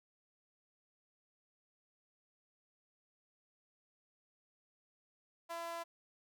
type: tone with high-pass filter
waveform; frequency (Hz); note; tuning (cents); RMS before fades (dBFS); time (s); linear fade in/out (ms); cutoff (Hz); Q
sawtooth; 336.8; E4; +37; -43; 5.49-5.84; 20; 810; 5.8
effects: none